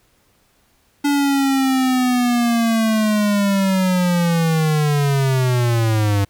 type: linear sweep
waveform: square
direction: down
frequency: 288.3 to 98.4 Hz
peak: -15 dBFS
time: 1.04-6.25 s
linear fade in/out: 10 ms
effects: pink hiss -59 dBFS RMS until 6.29 s